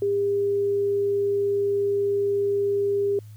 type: tone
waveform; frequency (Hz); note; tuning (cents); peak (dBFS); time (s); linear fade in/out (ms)
sine; 401.7; G4; +42; -20; 0.02-3.19; 2
effects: added 106 Hz sine -40 dBFS peak until 3.36 s + white hiss -60 dBFS RMS until 3.36 s